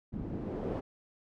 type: noise with low-pass filter sweep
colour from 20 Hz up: white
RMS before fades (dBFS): -37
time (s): 0.12-0.81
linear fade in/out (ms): 20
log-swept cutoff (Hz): 210 to 480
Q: 1.4
effects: none